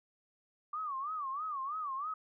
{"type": "tone with vibrato", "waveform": "sine", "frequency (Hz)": 1162, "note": "D6", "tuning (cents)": -19, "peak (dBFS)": -35, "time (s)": [0.73, 2.14], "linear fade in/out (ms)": 5, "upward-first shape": "sine", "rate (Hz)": 3.1, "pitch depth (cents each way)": 170, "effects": []}